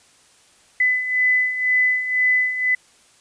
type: beating tone pair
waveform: sine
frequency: 2005 / 2007 Hz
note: B6 / B6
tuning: +26 / +27 cents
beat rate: 2 Hz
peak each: -23 / -17 dBFS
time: 0.8-2.75 s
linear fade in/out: 5 ms
effects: white hiss -54 dBFS RMS until 3.2 s + resampled to 22050 Hz